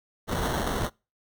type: noise with sample-and-hold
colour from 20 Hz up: pink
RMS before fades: -28 dBFS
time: 0.27-0.9 s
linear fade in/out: 50 ms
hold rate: 2450 Hz
effects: noise-tail reverb RT60 0.3 s tail -26 dB re dry